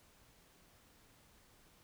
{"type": "silence", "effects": ["pink hiss -66 dBFS RMS until 1.83 s"]}